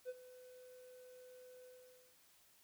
triangle tone with ADSR envelope, 504 Hz, B4, 35 cents sharp, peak -38 dBFS, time 0.05-2.17 s, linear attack 42 ms, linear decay 38 ms, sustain -16 dB, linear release 520 ms, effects white hiss -69 dBFS RMS until 2.63 s

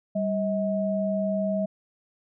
sine tone pair together, 196 / 636.8 Hz, G3 / D#5, 0 / +40 cents, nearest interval octave + minor sixth, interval 2040 cents, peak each -26 dBFS, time 0.15-1.66 s, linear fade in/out 10 ms, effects none

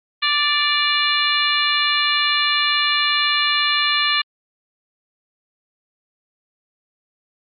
harmonic tone with a mistuned harmonic, 587.3 Hz, D5, in tune, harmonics 2 / 3 / 4 / 5 / 6 / 7, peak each -23 / -23 / -23 / -23 / -23 / -23 dBFS, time 0.22-4.22 s, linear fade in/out 10 ms, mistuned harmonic 5, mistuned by -33 cents, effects Opus 32 kbps

